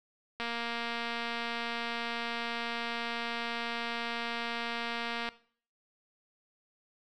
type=click train; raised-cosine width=0.3 ms; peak=-20 dBFS; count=1145; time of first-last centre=0.4-5.289 s; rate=234 Hz; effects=noise-tail reverb RT60 0.5 s tail -18 dB re dry